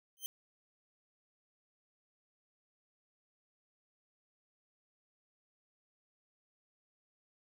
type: tone with exponential growth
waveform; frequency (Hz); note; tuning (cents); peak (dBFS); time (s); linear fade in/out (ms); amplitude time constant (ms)
5% pulse; 3117; G7; -11; -25; 0.17-0.26; 0; 19
effects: none